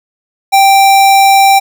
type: tone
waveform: square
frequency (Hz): 784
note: G5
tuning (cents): 0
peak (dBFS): -4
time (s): 0.52-1.6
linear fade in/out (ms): 20
effects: none